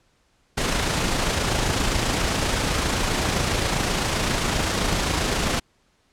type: noise with amplitude modulation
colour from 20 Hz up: pink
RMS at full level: -21 dBFS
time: 0.57-5.6 s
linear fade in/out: 10 ms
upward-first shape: sine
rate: 27.6 Hz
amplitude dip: 35%
effects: pink hiss -64 dBFS RMS until 6.12 s + low-pass 8000 Hz 12 dB/octave